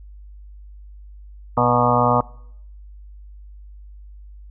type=harmonic tone with a mistuned harmonic; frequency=121.9 Hz; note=B2; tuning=22 cents flat; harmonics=1 / 2 / 4 / 5 / 6 / 7 / 8 / 9 / 10; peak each=-23 / -23 / -23 / -23 / -23 / -23 / -23 / -23 / -23 dBFS; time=1.57-2.21 s; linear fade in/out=5 ms; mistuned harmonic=8; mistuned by=-37 cents; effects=noise-tail reverb RT60 0.7 s tail -22 dB re dry + added 50 Hz sine -38 dBFS peak until 4.5 s